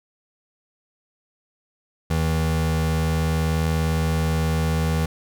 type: tone pair together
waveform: square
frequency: 80.1 / 160.52 Hz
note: E2 / E3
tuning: -49 / -46 cents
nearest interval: octave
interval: 1203 cents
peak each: -23 dBFS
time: 2.1-5.06 s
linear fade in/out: 5 ms
effects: none

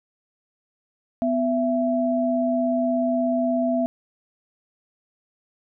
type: tone pair together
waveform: sine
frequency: 250 / 666.6 Hz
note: B3 / E5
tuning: +21 / +19 cents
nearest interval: octave + perfect fourth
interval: 1698 cents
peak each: -22 dBFS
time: 1.22-3.86 s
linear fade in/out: 0 ms
effects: none

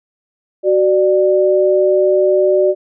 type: tone pair together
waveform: sine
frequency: 374.4 / 593.7 Hz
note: F#4 / D5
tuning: +20 / +19 cents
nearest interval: minor sixth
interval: 799 cents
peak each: -12 dBFS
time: 0.63-2.75 s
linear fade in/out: 50 ms
effects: none

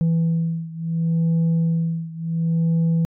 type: beating tone pair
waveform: sine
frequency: 164.81 / 165.52 Hz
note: E3 / E3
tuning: 0 / +7 cents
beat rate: 0.71 Hz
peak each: -18 / -20 dBFS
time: 0.01-3.05 s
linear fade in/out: 0 ms
effects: tanh soft clip ceiling -15 dBFS

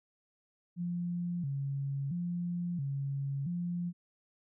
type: tone with vibrato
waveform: sine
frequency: 155.6 Hz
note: D#3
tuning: in tune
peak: -32 dBFS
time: 0.76-3.93 s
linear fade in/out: 50 ms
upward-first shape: square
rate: 0.74 Hz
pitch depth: 200 cents each way
effects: none

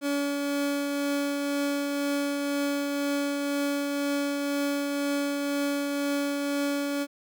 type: tone with tremolo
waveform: 30% pulse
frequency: 284.2 Hz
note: C#4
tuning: 43 cents sharp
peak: -22 dBFS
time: 0.01-7.07 s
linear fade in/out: 50 ms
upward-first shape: triangle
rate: 2 Hz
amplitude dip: 30%
effects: none

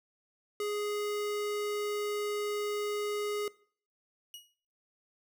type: tone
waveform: square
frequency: 415.4 Hz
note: G#4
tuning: in tune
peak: -32 dBFS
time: 0.6-3.48 s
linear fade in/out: 2 ms
type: tone with exponential decay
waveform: sawtooth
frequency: 2898 Hz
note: F#7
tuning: 37 cents flat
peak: -38 dBFS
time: 4.34-4.54 s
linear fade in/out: 1 ms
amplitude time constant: 42 ms
effects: noise-tail reverb RT60 0.5 s tail -21 dB re dry

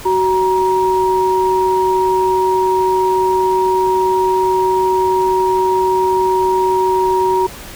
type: tone pair together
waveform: sine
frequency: 374.6 / 944 Hz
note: F#4 / A#5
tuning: +21 / +22 cents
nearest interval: octave + major third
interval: 1601 cents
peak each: -14 dBFS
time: 0.05-7.47 s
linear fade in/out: 10 ms
effects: pink hiss -33 dBFS RMS until 7.75 s

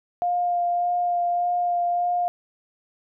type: tone with vibrato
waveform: sine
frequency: 704 Hz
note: F5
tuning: 14 cents sharp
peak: -20 dBFS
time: 0.22-2.28 s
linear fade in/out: 0 ms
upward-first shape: sine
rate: 1.7 Hz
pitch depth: 12 cents each way
effects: none

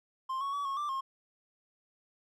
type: tone with pitch steps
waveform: triangle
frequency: 1052 / 1109 / 1140 / 1093 / 1178 / 1072 Hz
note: C6 / C#6 / C#6 / C#6 / D6 / C6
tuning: +9 / 0 / +48 / -25 / +5 / +42 cents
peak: -30 dBFS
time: 0.29-1.01 s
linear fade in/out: 10 ms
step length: 120 ms
effects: none

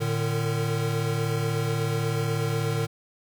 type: tone cluster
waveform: square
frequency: 113.3 / 149.6 / 457 Hz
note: A#2 / D3 / A#4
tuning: -49 / +32 / -34 cents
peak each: -28 / -29 / -32 dBFS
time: 0-2.87 s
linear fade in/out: 20 ms
effects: none

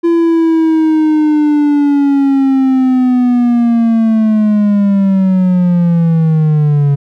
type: linear sweep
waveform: triangle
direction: down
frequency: 339.7 to 140.3 Hz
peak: -5 dBFS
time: 0.03-6.96 s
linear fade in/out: 20 ms
effects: none

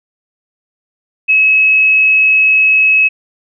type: tone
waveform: sine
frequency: 2572 Hz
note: E7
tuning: 43 cents flat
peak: -6 dBFS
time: 1.28-3.09 s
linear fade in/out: 20 ms
effects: none

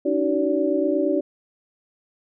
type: tone cluster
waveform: sine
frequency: 287.3 / 315.7 / 377.8 / 575 Hz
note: D4 / D#4 / F#4 / D5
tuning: -38 / +25 / +36 / -37 cents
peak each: -24 dBFS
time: 0.05-1.21 s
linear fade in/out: 10 ms
effects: none

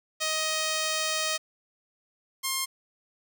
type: tone pair in turn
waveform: 5% pulse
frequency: 627 / 1063.4 Hz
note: D#5 / C6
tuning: +13 / +28 cents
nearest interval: major sixth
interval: 915 cents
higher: second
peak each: -15 dBFS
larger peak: neither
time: 0.2-1.38 / 2.43-2.66 s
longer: first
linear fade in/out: 20 ms
effects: none

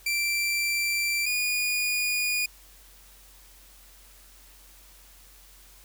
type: tone pair in turn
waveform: sawtooth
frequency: 2349 / 2450 Hz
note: D7 / D#7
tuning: 0 / -27 cents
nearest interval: minor second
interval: 73 cents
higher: second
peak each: -21 dBFS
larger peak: neither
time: 0.06-1.26 / 1.26-2.46 s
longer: neither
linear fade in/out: 5 ms
effects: added 46 Hz sine -54 dBFS peak until 5.84 s + white hiss -54 dBFS RMS until 5.84 s

